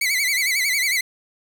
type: tone with vibrato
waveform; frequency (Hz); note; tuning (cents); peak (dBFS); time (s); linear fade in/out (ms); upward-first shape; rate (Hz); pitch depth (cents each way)
sawtooth; 2133; C7; +33; -15; 0.01-1.01; 5; sine; 11; 130
effects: 7-bit